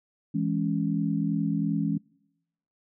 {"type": "chord", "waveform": "sine", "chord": "C# minor", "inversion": "first", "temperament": "equal", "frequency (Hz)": [164.81, 207.7, 277.2], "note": ["E3", "G#3", "C#4"], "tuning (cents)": [0, 0, 0], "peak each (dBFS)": [-28, -28, -29], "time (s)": [0.34, 1.98], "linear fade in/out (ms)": 10, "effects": ["noise-tail reverb RT60 0.9 s tail -26 dB re dry"]}